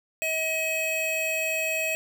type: tone pair together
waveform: square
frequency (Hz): 637.3 / 2546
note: D#5 / D#7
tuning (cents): +41 / +39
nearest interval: 2 octaves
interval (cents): 2398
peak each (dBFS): -31 / -27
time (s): 0.22-1.95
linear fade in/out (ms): 0
effects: none